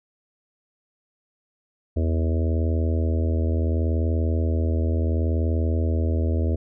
harmonic tone with a mistuned harmonic, 80.7 Hz, E2, 36 cents flat, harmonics 1 / 3 / 4 / 5 / 6 / 7 / 8, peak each -20 / -30 / -32 / -34 / -36 / -37 / -38 dBFS, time 1.96-6.56 s, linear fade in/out 10 ms, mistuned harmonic 1, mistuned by +25 cents, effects none

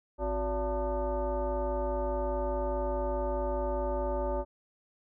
sine tone with frequency modulation, 261.6 Hz, C4, in tune, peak -28 dBFS, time 0.18-4.45 s, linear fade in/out 50 ms, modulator 314 Hz, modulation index 2, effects none

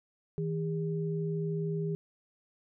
sine tone pair together, 160.7 / 404.9 Hz, E3 / G#4, -44 / -44 cents, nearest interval octave + major third, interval 1600 cents, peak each -31 / -35 dBFS, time 0.38-1.95 s, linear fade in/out 0 ms, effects none

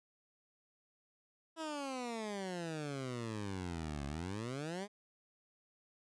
15% pulse exponential two-way sweep, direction down then up, 329.6 to 69.2 to 211.1 Hz, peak -33 dBFS, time 1.56-4.88 s, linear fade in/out 50 ms, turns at 4.06 s, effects resampled to 22050 Hz

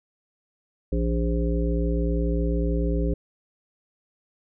harmonic tone with a mistuned harmonic, 58.2 Hz, A#1, 2 cents flat, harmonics 1 / 3 / 5 / 7 / 9, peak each -23 / -28 / -30 / -31 / -33 dBFS, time 0.92-3.14 s, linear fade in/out 5 ms, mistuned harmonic 3, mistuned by -71 cents, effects none

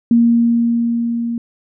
sine tone with level ramp, 234.1 Hz, A#3, 8 cents sharp, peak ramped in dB -7 to -18 dBFS, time 0.11-1.38 s, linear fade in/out 2 ms, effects none

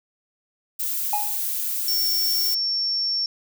violet noise, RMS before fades -26 dBFS, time 0.79-2.55 s, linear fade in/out 10 ms
triangle tone with exponential decay, 830.6 Hz, G#5, in tune, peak -17 dBFS, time 1.13-1.44 s, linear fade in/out 2 ms, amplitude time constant 66 ms
sine tone, 5450 Hz, F8, 43 cents flat, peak -21 dBFS, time 1.88-3.26 s, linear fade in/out 2 ms
effects none

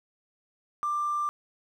triangle tone with hard clipping, 1185 Hz, D6, 15 cents sharp, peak -26 dBFS, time 0.83-1.29 s, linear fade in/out 0 ms, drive 3 dB, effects none

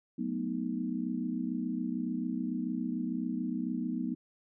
sine chord, B dominant seventh, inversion second, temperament equal, 185 / 220 / 246.9 / 311.1 Hz, F#3 / A3 / B3 / D#4, 0 / 0 / 0 / 0 cents, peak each -38 / -38 / -34 / -38 dBFS, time 0.18-4.15 s, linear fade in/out 10 ms, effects none

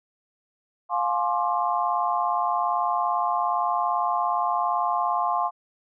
sine chord, D half-diminished seventh, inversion first, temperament just, 704.8 / 845.8 / 1057.2 / 1174.7 Hz, F5 / Ab5 / C6 / D6, +16 / +31 / +18 / 0 cents, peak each -26 / -28 / -25 / -31 dBFS, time 0.89-5.51 s, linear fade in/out 50 ms, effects none

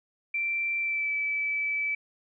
sine tone with pitch glide, 2349 to 2306 Hz, D7 to D7, 0 to -32 cents, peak -26 dBFS, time 0.34-1.95 s, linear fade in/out 5 ms, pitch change -32 cents, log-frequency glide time 0.79-1.12 s, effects none

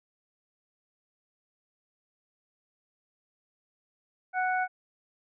harmonic tone, 740 Hz, F#5, in tune, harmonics 1 / 2 / 3, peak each -27 / -30 / -38 dBFS, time 4.33-4.68 s, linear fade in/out 50 ms, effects none

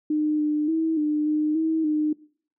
sine tone with pitch steps, 303.9 / 300.5 / 322.4 / 300.9 / 304.4 / 320.4 / 304.4 Hz, D#4 / D4 / E4 / D4 / D#4 / E4 / D#4, -41 / +40 / -38 / +42 / -38 / -49 / -38 cents, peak -20 dBFS, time 0.1-2.13 s, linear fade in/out 5 ms, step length 290 ms, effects noise-tail reverb RT60 0.5 s tail -21 dB re dry

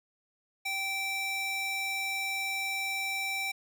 square tone with high-pass filter, 778 Hz, G5, 13 cents flat, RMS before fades -33 dBFS, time 0.65-3.52 s, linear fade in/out 10 ms, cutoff 1700 Hz, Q 4, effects none

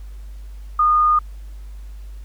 sine tone, 1224 Hz, D#6, 29 cents flat, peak -12 dBFS, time 0.79-1.19 s, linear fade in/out 5 ms, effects added 50 Hz sine -32 dBFS peak until 2.24 s + pink hiss -55 dBFS RMS until 2.24 s

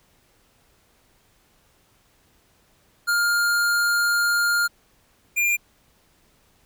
square tone pair in turn, 1408 / 2401 Hz, F6 / D7, +14 / +38 cents, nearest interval major sixth, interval 924 cents, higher second, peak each -19 dBFS, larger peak neither, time 3.07-4.68 / 5.36-5.57 s, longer first, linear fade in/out 20 ms, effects pink hiss -61 dBFS RMS until 6.65 s

